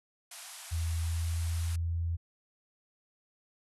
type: band-pass noise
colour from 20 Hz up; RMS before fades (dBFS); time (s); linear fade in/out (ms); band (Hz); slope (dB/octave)
white; -47; 0.31-1.76; 5; 630 to 12000; 96
type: tone with pitch glide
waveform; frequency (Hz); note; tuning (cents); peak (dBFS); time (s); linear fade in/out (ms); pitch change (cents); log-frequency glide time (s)
sine; 82.41 to 84.14; E2 to E2; 0 to +36; -29; 0.71-2.17; 20; +36; 0.92-1.97
effects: none